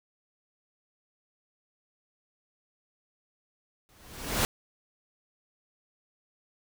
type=noise with exponential growth; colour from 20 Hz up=pink; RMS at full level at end=-23 dBFS; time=3.89-4.45 s; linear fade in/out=0 ms; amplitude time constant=120 ms; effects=none